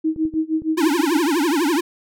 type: tone with tremolo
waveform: sine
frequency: 316.7 Hz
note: D#4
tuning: 31 cents sharp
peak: -15 dBFS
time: 0.04-1.18 s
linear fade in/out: 10 ms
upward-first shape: sine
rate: 6.4 Hz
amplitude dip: 95%
type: clicks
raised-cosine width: 3 ms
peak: -23 dBFS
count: 4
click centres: 0.162 / 0.253 / 0.339 / 0.62 s
type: tone with vibrato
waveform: square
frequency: 314 Hz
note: D#4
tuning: 16 cents sharp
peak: -17 dBFS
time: 0.77-1.81 s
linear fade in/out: 10 ms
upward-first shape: triangle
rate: 12 Hz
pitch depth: 280 cents each way
effects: none